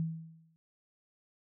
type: tone with exponential decay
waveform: sine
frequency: 162.3 Hz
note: E3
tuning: 27 cents flat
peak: -28 dBFS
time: 0-0.56 s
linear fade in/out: 0 ms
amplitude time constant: 120 ms
effects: none